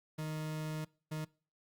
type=tone bursts at uneven times; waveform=40% pulse; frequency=155.3 Hz; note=D#3; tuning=3 cents flat; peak=-36 dBFS; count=2; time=0.18-0.85 / 1.11-1.25 s; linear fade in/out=10 ms; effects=noise-tail reverb RT60 0.4 s tail -24 dB re dry + Opus 48 kbps